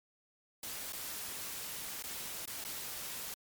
white noise with dropouts, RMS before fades -42 dBFS, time 0.63-3.34 s, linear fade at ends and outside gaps 2 ms, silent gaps 0.924-0.931 / 2.025-2.038 / 2.456-2.475 / 2.641-2.648 s, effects MP3 96 kbps

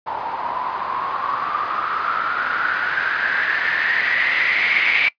blue noise with low-pass filter sweep, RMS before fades -21 dBFS, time 0.06-5.09 s, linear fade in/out 10 ms, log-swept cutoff 890 to 2300 Hz, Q 8.2, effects noise-tail reverb RT60 0.1 s tail -21 dB re dry + resampled to 11025 Hz

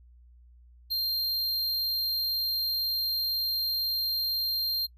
square tone, 4186 Hz, C8, in tune, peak -27 dBFS, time 0.9-4.87 s, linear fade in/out 20 ms, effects noise-tail reverb RT60 0.1 s tail -26 dB re dry + added 60 Hz sine -52 dBFS peak until 4.97 s

